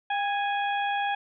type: harmonic tone with a mistuned harmonic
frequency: 830.6 Hz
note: G#5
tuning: in tune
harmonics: 1 / 2 / 3 / 4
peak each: -26 / -32 / -36 / -38 dBFS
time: 0.1-1.15 s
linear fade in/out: 5 ms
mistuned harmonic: 1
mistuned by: -53 cents
effects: none